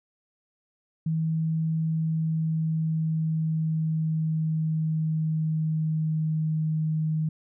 sine tone with pitch glide, 160.4 to 156.74 Hz, E3 to D#3, -47 to +13 cents, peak -23 dBFS, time 1.06-7.29 s, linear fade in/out 5 ms, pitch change -40 cents, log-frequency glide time 1.77-6.58 s, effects none

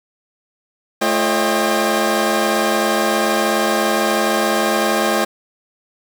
25% pulse tone cluster, 218.9 / 343.8 / 541 / 618 / 798 Hz, A3 / F4 / C#5 / D#5 / G5, -9 / -27 / -42 / -12 / +31 cents, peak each -18 dBFS, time 1.01-5.25 s, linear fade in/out 10 ms, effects 7-bit

